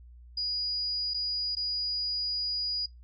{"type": "tone with dropouts", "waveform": "sine", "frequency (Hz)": 4900, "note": "D#8", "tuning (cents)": -27, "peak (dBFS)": -29, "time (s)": [0.37, 2.86], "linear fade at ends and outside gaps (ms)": 5, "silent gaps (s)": [[1.137, 1.143], [1.552, 1.567]], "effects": ["noise-tail reverb RT60 0.2 s tail -23 dB re dry", "added 60 Hz sine -48 dBFS peak until 3.03 s"]}